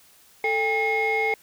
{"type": "tone cluster", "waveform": "sine", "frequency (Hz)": [440.8, 803, 2155], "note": ["A4", "G5", "C#7"], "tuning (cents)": [3, 41, -49], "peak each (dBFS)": [-24, -25, -22], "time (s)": [0.44, 1.34], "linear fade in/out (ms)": 2, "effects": ["tanh soft clip ceiling -16 dBFS", "white hiss -55 dBFS RMS until 1.42 s"]}